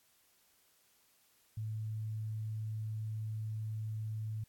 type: tone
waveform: sine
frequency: 109.1 Hz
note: A2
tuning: 14 cents flat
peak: -36 dBFS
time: 1.57-4.44 s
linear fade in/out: 5 ms
effects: white hiss -70 dBFS RMS until 4.48 s + AAC 64 kbps